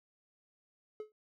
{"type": "tone with exponential decay", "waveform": "triangle", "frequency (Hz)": 427.9, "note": "A4", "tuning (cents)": -48, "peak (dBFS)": -34, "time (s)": [1, 1.12], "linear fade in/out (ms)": 1, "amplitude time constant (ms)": 26, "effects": []}